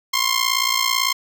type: ring-modulated tone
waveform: 10% pulse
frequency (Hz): 1060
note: C6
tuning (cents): +22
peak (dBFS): -6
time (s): 0.13-1.13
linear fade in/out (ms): 10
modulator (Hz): 29
effects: none